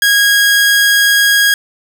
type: tone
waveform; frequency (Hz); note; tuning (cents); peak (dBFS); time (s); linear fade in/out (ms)
sawtooth; 1642; G#6; -20; -4; 0.02-1.54; 2
effects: none